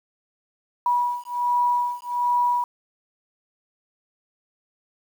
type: beating tone pair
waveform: sine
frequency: 971 / 972.3 Hz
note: B5 / B5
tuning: -30 / -27 cents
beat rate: 1.3 Hz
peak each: -23 dBFS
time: 0.86-2.64 s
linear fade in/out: 2 ms
effects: 8-bit